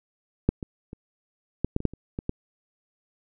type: clicks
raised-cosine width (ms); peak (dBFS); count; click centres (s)
3; -6 / -20 / -25 / -10 / -10 / -22 / -7 / -27 / -17 / -13; 10; 0.49 / 0.628 / 0.931 / 1.646 / 1.764 / 1.804 / 1.853 / 1.936 / 2.189 / 2.294
effects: none